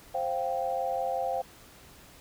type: chord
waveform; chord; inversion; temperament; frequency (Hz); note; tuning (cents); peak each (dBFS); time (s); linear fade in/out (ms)
sine; C suspended fourth; none; equal with one note detuned; 526.3 / 698.5 / 784; C5 / F5 / G5; +10 / 0 / 0; -32; 0.14-1.42; 10
effects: pink hiss -53 dBFS RMS until 2.2 s